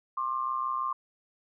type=tone pair together; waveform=sine; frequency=1060.9 / 1187 Hz; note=C6 / D6; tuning=+24 / +18 cents; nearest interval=major second; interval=194 cents; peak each=-30 / -32 dBFS; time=0.17-0.93 s; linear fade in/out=5 ms; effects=none